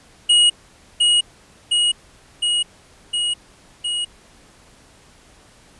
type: tone with echo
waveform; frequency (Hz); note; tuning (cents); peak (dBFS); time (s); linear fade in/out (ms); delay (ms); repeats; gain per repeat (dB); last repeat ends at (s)
square; 2892; F#7; -40; -11; 0.29-0.5; 10; 710; 5; -2; 4.05
effects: pink hiss -50 dBFS RMS until 5.79 s + resampled to 24000 Hz